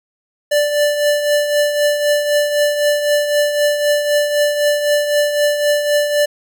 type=tone with tremolo; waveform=square; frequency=587.3 Hz; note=D5; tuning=in tune; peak=-11 dBFS; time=0.51-6.26 s; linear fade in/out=10 ms; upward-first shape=triangle; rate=3.9 Hz; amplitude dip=60%; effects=none